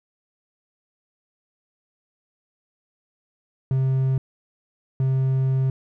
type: tone bursts at uneven times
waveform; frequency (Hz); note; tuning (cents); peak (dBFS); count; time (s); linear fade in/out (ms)
triangle; 132.3; C3; +20; -16; 2; 3.71-4.18 / 5-5.7; 2
effects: none